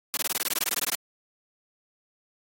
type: noise bursts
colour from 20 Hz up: white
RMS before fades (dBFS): -26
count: 16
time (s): 0.14-0.95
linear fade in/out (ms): 0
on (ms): 30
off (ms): 22
effects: high-pass 200 Hz 12 dB/octave + AAC 48 kbps